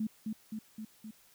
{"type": "tone with echo", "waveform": "sine", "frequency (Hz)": 217.5, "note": "A3", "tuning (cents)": -20, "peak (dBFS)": -30, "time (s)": [0, 0.07], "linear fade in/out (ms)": 5, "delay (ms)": 260, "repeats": 4, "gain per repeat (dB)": -3, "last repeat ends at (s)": 1.11, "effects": ["white hiss -63 dBFS RMS until 1.34 s"]}